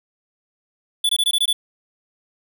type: tone bursts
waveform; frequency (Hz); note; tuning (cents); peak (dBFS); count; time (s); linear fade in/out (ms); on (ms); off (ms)
square; 3458; A7; -31; -16; 7; 1.04-1.53; 5; 52; 21
effects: none